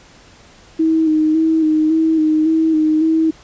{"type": "tone with vibrato", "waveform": "sine", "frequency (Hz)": 315.7, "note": "D#4", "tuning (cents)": 25, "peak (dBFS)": -11, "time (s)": [0.79, 3.31], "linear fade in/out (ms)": 10, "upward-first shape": "square", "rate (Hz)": 1.8, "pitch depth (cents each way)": 29, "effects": ["pink hiss -45 dBFS RMS until 3.43 s", "resampled to 16000 Hz"]}